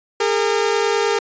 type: tone pair together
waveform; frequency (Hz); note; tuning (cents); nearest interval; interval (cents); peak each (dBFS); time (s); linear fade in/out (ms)
sawtooth; 407.5 / 457; G#4 / A#4; -33 / -34; major second; 199; -15; 0.2-1.19; 5
effects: resampled to 16000 Hz